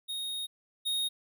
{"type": "tone pair in turn", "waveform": "square", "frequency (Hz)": [3729, 3729], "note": ["A#7", "A#7"], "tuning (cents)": [0, 0], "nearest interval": "unison", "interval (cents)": 0, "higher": "neither", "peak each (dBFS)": [-34, -29], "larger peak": "second", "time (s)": [[0.08, 0.47], [0.85, 1.09]], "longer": "first", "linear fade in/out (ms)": 20, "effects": []}